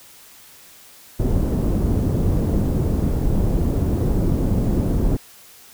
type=low-pass noise; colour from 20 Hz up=pink; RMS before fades=-19 dBFS; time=1.19-5.17 s; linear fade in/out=10 ms; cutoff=330 Hz; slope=12 dB/octave; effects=white hiss -46 dBFS RMS until 5.73 s